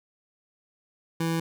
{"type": "tone", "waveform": "25% pulse", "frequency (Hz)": 164.81, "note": "E3", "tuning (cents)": 0, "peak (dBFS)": -21, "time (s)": [1.2, 1.4], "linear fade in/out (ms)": 5, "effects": []}